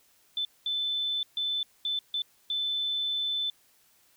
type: tone bursts at uneven times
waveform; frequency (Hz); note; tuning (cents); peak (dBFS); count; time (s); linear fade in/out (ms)
sine; 3520; A7; 0; -27; 6; 0.37-0.45 / 0.66-1.23 / 1.37-1.63 / 1.85-1.99 / 2.14-2.22 / 2.5-3.5; 2
effects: white hiss -64 dBFS RMS until 4.16 s